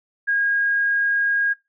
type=tone; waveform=sine; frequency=1632 Hz; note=G#6; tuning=31 cents flat; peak=-17 dBFS; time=0.27-1.54 s; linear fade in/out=20 ms; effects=noise-tail reverb RT60 0.2 s tail -18 dB re dry